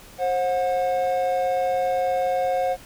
triangle tone pair together, 532 / 728 Hz, C5 / F#5, +29 / -28 cents, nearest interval perfect fourth, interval 543 cents, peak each -21 dBFS, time 0.18-2.77 s, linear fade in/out 50 ms, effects pink hiss -46 dBFS RMS until 2.85 s

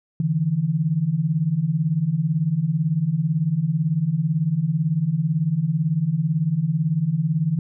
sine beating tone pair, 145.1 / 163.1 Hz, D3 / E3, -21 / -18 cents, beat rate 18 Hz, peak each -23 / -20 dBFS, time 0.2-7.59 s, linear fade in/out 2 ms, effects none

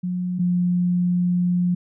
sine tone pair in turn, 180 / 177.73 Hz, F#3 / F3, -47 / +31 cents, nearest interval unison, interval 22 cents, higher first, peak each -22 / -17 dBFS, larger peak second, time 0.03-0.39 / 0.39-1.75 s, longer second, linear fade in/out 10 ms, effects none

